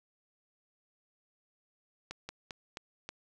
slowing click train, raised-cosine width 0.2 ms, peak -23 dBFS, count 5, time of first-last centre 2.11-3.09 s, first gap 180 ms, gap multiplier 1.21, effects none

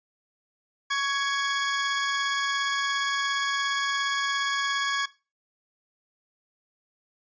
sawtooth tone pair together, 1116 / 1665.4 Hz, C#6 / G#6, +11 / +4 cents, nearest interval perfect fifth, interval 693 cents, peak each -24 / -23 dBFS, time 0.9-5.06 s, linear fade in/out 10 ms, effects noise-tail reverb RT60 0.3 s tail -18 dB re dry + resampled to 16000 Hz

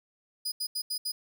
sawtooth tone bursts at uneven times, 4961 Hz, D#8, 6 cents flat, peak -27 dBFS, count 5, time 0.45-0.52 / 0.6-0.67 / 0.75-0.82 / 0.9-0.98 / 1.05-1.12 s, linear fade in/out 10 ms, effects none

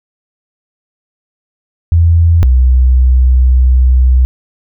sine tone pair in turn, 83.7 / 63.41 Hz, E2 / B1, +27 / +46 cents, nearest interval perfect fourth, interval 481 cents, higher first, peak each -4 dBFS, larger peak neither, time 1.92-2.43 / 2.43-4.25 s, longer second, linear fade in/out 0 ms, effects none

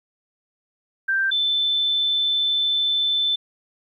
sine tone pair in turn, 1571 / 3527 Hz, G6 / A7, +3 / +3 cents, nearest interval octave + major second, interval 1400 cents, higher second, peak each -18 dBFS, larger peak neither, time 1.08-1.31 / 1.31-3.36 s, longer second, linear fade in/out 10 ms, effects 10-bit

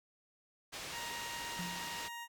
white low-pass noise, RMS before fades -45 dBFS, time 0.72-2.09 s, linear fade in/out 20 ms, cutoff 5400 Hz, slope 12 dB/octave
20% pulse tone, 940 Hz, A#5, 14 cents sharp, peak -38 dBFS, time 0.91-2.28 s, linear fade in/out 50 ms
sine tone with exponential decay, 176.4 Hz, F3, 18 cents sharp, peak -37 dBFS, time 1.59-2.1 s, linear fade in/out 2 ms, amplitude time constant 110 ms
effects none

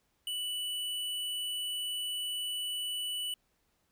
square tone, 2966 Hz, F#7, 4 cents sharp, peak -34 dBFS, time 0.27-3.34 s, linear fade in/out 2 ms, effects pink hiss -75 dBFS RMS until 3.91 s

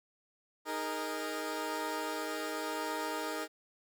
15% pulse chord, D# suspended fourth, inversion none, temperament equal with one note detuned, 311.1 / 412 / 466.2 Hz, D#4 / G#4 / A#4, 0 / -14 / 0 cents, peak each -32 / -35 / -33 dBFS, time 0.65-3.48 s, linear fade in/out 50 ms, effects none

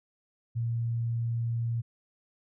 sine tone, 116.54 Hz, A#2, in tune, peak -27 dBFS, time 0.55-1.82 s, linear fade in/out 20 ms, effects none

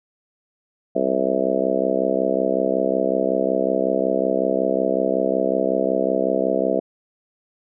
harmonic tone, 65.41 Hz, C2, in tune, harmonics 3 / 4 / 5 / 6 / 7 / 8 / 9 / 10, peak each -29 / -27 / -27 / -27 / -25 / -24 / -29 / -23 dBFS, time 0.95-6.8 s, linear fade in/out 10 ms, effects none

